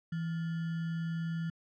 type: tone with sample-and-hold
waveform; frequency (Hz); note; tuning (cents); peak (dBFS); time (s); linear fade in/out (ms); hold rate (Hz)
sine; 164.81; E3; 0; -32; 0.12-1.5; 5; 1575
effects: low-pass 3000 Hz 12 dB/octave